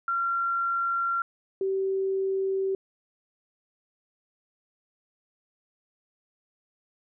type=tone pair in turn; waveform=sine; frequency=1373 / 385.3 Hz; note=F6 / G4; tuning=-30 / -30 cents; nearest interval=octave + minor seventh; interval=2200 cents; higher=first; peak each=-24 dBFS; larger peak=neither; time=0.08-1.22 / 1.61-2.75 s; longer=neither; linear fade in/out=2 ms; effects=none